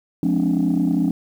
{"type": "chord", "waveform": "sine", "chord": "D half-diminished seventh", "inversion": "first", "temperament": "just", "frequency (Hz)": [176.2, 211.4, 264.3, 293.7], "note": ["F3", "Ab3", "C4", "D4"], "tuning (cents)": [16, 31, 18, 0], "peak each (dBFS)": [-20, -23, -20, -20], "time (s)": [0.23, 1.11], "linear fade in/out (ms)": 2, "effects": ["tanh soft clip ceiling -11 dBFS", "8-bit"]}